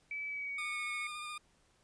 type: tone with pitch glide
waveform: sine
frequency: 2300 to 2199 Hz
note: D7 to C#7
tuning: -37 to -14 cents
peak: -37 dBFS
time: 0.11-1.07 s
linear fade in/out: 2 ms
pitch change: -77 cents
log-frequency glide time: 0.27-0.8 s
type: tone with vibrato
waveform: 20% pulse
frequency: 1211 Hz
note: D#6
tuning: 47 cents flat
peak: -36 dBFS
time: 0.58-1.38 s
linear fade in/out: 5 ms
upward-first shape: square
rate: 14 Hz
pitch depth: 14 cents each way
effects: pink hiss -70 dBFS RMS until 1.83 s + resampled to 22050 Hz